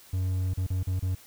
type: tone with dropouts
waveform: triangle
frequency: 92.5 Hz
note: F#2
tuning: in tune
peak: -23 dBFS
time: 0.13-1.15 s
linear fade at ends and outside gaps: 5 ms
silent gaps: 0.537-0.574 / 0.667-0.702 / 0.831-0.871 / 0.995-1.024 s
effects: white hiss -53 dBFS RMS until 1.26 s